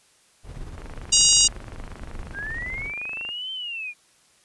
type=noise with tremolo; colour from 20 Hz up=brown; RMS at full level=-35 dBFS; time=0.43-2.93 s; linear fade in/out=50 ms; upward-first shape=square; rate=17 Hz; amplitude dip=40%
type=click train; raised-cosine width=0.5 ms; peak=-25 dBFS; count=65; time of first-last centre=0.78-3.29 s; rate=25.5 Hz
type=harmonic tone; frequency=951 Hz; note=A#5; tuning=34 cents sharp; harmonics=3 / 4 / 5 / 6 / 7 / 8 / 9; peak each=-23 / -25 / -21 / -22 / -19 / -22 / -25 dBFS; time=1.12-1.48 s; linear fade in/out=10 ms
type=linear two-way sweep; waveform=sine; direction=up then down; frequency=1559 to 3119 to 2383 Hz; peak=-29 dBFS; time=2.33-3.94 s; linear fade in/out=50 ms; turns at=3.52 s
effects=white hiss -59 dBFS RMS until 4.44 s + resampled to 24000 Hz